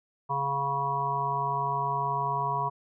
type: harmonic tone with a mistuned harmonic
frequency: 138.9 Hz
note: C#3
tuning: 4 cents sharp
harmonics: 1 / 3 / 5 / 7 / 8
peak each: -35 / -39 / -35 / -28 / -33 dBFS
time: 0.29-2.7 s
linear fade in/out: 20 ms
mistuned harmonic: 5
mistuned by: +23 cents
effects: none